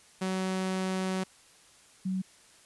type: tone pair in turn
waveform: sawtooth / sine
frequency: 187.8 / 187.8 Hz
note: F#3 / F#3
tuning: +26 / +26 cents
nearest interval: unison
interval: 0 cents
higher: neither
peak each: -25 / -28 dBFS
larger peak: first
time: 0.21-1.24 / 2.05-2.22 s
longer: first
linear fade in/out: 10 ms
effects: white hiss -58 dBFS RMS until 2.65 s + resampled to 24000 Hz